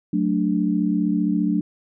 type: chord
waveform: sine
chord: D major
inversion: first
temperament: equal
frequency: 185 / 220 / 293.7 Hz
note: F#3 / A3 / D4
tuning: 0 / 0 / 0 cents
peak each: -22 / -23 / -22 dBFS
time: 0.13-1.61 s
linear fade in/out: 5 ms
effects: none